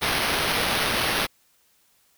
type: noise with sample-and-hold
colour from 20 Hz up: white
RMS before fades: -24 dBFS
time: 0.01-1.27 s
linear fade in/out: 20 ms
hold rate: 7350 Hz
effects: white hiss -63 dBFS RMS until 2.17 s